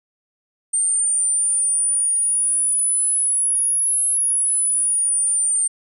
sine exponential two-way sweep, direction up then down, 8850 to 10640 to 8850 Hz, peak -16 dBFS, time 0.73-5.68 s, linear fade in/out 10 ms, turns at 4.07 s, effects none

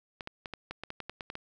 clicks, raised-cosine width 0.3 ms, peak -22 dBFS, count 12, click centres 0.208 / 0.274 / 0.458 / 0.537 / 0.71 / 0.836 / 0.904 / 1.003 / 1.096 / 1.208 / 1.301 / 1.354 s, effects none

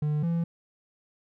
triangle tone pair in turn, 150 / 168.37 Hz, D3 / E3, +37 / +37 cents, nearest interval major second, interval 200 cents, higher second, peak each -22 dBFS, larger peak neither, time 0.02-0.23 / 0.23-0.44 s, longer neither, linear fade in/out 5 ms, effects none

